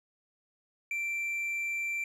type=tone; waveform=triangle; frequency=2349 Hz; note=D7; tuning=in tune; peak=-29 dBFS; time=0.91-2.04 s; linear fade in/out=2 ms; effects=resampled to 32000 Hz